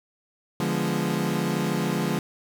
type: chord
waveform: 30% pulse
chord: D diminished seventh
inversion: none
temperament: equal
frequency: 146.83 / 174.61 / 207.7 / 246.9 Hz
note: D3 / F3 / Ab3 / Cb4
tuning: 0 / 0 / 0 / 0 cents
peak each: -27 / -25 / -26 / -29 dBFS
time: 0.6-2.19 s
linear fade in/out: 2 ms
effects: none